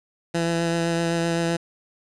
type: tone with vibrato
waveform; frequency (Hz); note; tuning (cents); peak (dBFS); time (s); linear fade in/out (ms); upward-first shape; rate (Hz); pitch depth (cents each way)
15% pulse; 167.9; E3; +32; -15; 0.34-1.57; 10; triangle; 7.8; 16
effects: resampled to 22050 Hz + 8-bit